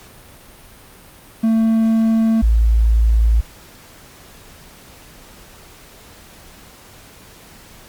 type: tone pair in turn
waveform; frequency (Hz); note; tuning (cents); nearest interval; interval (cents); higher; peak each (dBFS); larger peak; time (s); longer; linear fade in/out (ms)
triangle / sine; 223.9 / 55.78; A3 / A1; +30 / +24; 2 octaves; 2406; first; -10; neither; 1.43-2.42 / 2.42-3.41; neither; 10
effects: pink hiss -43 dBFS RMS until 7.88 s + Opus 48 kbps